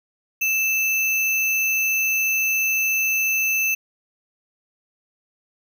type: tone with sample-and-hold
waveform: sine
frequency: 2637 Hz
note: E7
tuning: in tune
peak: -18 dBFS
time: 0.41-3.75 s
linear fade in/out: 10 ms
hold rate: 8820 Hz
effects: none